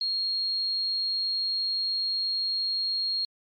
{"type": "tone", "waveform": "sine", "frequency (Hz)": 4263, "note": "C8", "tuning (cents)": 32, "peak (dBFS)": -25, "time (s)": [0.01, 3.25], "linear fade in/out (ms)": 2, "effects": ["MP3 32 kbps"]}